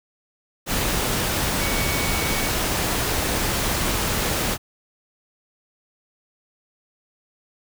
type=tone in noise; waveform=sine; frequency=2242 Hz; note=C#7; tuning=19 cents sharp; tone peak=-30 dBFS; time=1.58-2.52 s; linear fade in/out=50 ms; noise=pink; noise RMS=-23 dBFS; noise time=0.66-4.58 s; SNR=-10 dB; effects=none